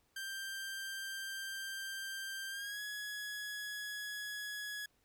sawtooth tone with pitch glide, 1577 to 1680.5 Hz, G6 to G#6, +10 to +20 cents, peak -37 dBFS, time 0.16-4.86 s, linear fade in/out 5 ms, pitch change +110 cents, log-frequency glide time 2.49-2.81 s, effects pink hiss -75 dBFS RMS until 5.04 s

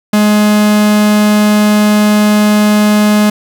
45% pulse tone, 210 Hz, G#3, 19 cents sharp, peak -6 dBFS, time 0.13-3.3 s, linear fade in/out 5 ms, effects none

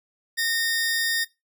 sawtooth tone pair together, 1839 / 4910 Hz, A#6 / D#8, -24 / -24 cents, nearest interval octave + perfect fourth, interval 1700 cents, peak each -20 / -27 dBFS, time 0.37-1.25 s, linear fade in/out 20 ms, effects noise-tail reverb RT60 0.2 s tail -17 dB re dry

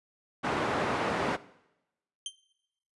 white band-pass noise, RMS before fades -30 dBFS, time 0.43-1.37 s, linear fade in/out 20 ms, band 110 to 1200 Hz, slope 12 dB/octave
sawtooth tone with exponential decay, 3136 Hz, G7, in tune, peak -27 dBFS, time 2.26-2.34 s, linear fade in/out 2 ms, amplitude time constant 17 ms
effects noise-tail reverb RT60 0.9 s tail -19 dB re dry + resampled to 24000 Hz

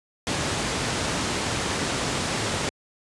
pink low-pass noise, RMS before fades -26 dBFS, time 0.27-2.69 s, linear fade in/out 0 ms, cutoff 8900 Hz, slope 24 dB/octave, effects high-pass 80 Hz 12 dB/octave + resampled to 24000 Hz

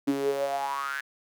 sawtooth tone with high-pass filter sweep, 138.59 Hz, C#3, in tune, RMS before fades -29 dBFS, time 0.07-1.01 s, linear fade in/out 10 ms, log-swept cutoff 280 to 1700 Hz, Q 9.9, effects none

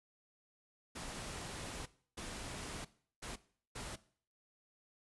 pink noise bursts at uneven times, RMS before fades -45 dBFS, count 4, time 0.95-1.86 / 2.17-2.85 / 3.22-3.36 / 3.75-3.96 s, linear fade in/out 10 ms, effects noise-tail reverb RT60 0.5 s tail -18 dB re dry + resampled to 24000 Hz

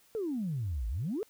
sine exponential two-way sweep, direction down then up, 466.2 to 51.91 to 466.2 Hz, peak -30 dBFS, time 0.15-1.23 s, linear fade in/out 0 ms, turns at 0.88 s, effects tanh soft clip ceiling -26 dBFS + white hiss -64 dBFS RMS until 1.29 s

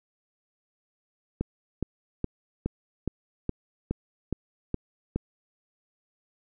click train, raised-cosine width 3 ms, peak -14 dBFS, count 10, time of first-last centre 1.41-5.16 s, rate 2.4 Hz, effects none

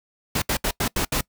pink noise bursts at uneven times, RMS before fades -23 dBFS, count 6, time 0.35-0.42 / 0.49-0.57 / 0.64-0.71 / 0.8-0.88 / 0.96-1.05 / 1.12-1.21 s, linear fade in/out 5 ms, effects noise-tail reverb RT60 0.1 s tail -23 dB re dry

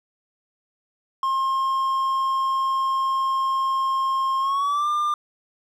triangle tone with pitch glide, 1067 to 1197.7 Hz, C6 to D6, +34 to +34 cents, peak -18 dBFS, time 1.23-5.14 s, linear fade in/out 2 ms, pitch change +200 cents, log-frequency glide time 4.4-4.89 s, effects none

